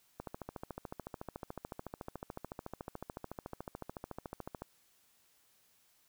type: click train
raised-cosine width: 1 ms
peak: -27 dBFS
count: 62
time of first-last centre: 0.2-4.62 s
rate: 13.8 Hz
effects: white hiss -70 dBFS RMS until 6.08 s